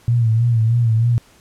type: tone with vibrato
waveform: sine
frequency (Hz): 115.4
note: A#2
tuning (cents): -17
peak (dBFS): -12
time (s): 0.08-1.18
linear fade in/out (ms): 0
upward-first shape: sine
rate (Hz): 3.2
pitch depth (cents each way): 69
effects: pink hiss -51 dBFS RMS until 1.4 s + low-pass 12000 Hz 12 dB/octave